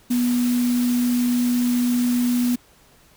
sine tone in noise, 244.2 Hz, B3, 19 cents flat, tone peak -17 dBFS, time 0.1-2.56 s, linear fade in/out 10 ms, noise white, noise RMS -33 dBFS, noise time 0.1-2.56 s, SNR +13 dB, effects pink hiss -54 dBFS RMS until 3.16 s

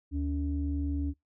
sine tone pair together, 74.9 / 283.7 Hz, D2 / C#4, +35 / +40 cents, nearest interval octave + major seventh, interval 2305 cents, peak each -29 / -32 dBFS, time 0.11-1.14 s, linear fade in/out 50 ms, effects noise-tail reverb RT60 0.2 s tail -26 dB re dry + tanh soft clip ceiling -21 dBFS

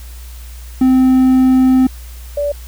triangle / sine tone pair in turn, 258.9 / 578 Hz, C4 / D5, -18 / -28 cents, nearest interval octave + major second, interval 1390 cents, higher second, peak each -5 / -14 dBFS, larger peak first, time 0.81-1.87 / 2.37-2.52 s, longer first, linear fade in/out 5 ms, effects added 60 Hz sine -29 dBFS peak until 2.67 s + white hiss -41 dBFS RMS until 2.67 s

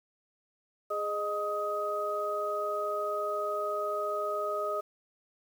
sine tone cluster, 415.7 / 617 / 1257 Hz, G#4 / D#5 / D#6, +2 / -15 / +17 cents, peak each -36 / -33 / -33 dBFS, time 0.9-4.81 s, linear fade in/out 10 ms, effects 9-bit

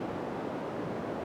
white band-pass noise, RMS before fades -36 dBFS, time 0-1.24 s, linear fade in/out 5 ms, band 150 to 560 Hz, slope 12 dB/octave, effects none

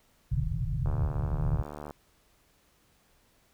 white low-pass noise, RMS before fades -29 dBFS, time 0.31-1.63 s, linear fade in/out 10 ms, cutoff 160 Hz, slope 96 dB/octave
click train, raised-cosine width 1 ms, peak -26 dBFS, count 79, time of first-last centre 0.86-1.908 s, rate 74.4 Hz
effects pink hiss -66 dBFS RMS until 3.53 s

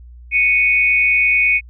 sine tone pair together, 2217 / 2488 Hz, C#7 / D#7, 0 / -1 cents, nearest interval major second, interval 199 cents, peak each -14 dBFS, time 0.31-1.61 s, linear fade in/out 50 ms, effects added 60 Hz sine -36 dBFS peak until 1.69 s

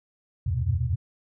sine tone cluster, 75.8 / 89.1 / 93 / 118.3 / 126.2 Hz, D#2 / F2 / F#2 / A#2 / B2, -45 / +35 / +9 / +26 / +38 cents, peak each -29 dBFS, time 0.46-0.96 s, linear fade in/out 10 ms, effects none

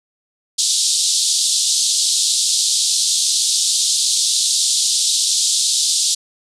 pink band-pass noise, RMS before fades -17 dBFS, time 0.58-6.15 s, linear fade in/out 10 ms, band 3600 to 9500 Hz, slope 48 dB/octave, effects none

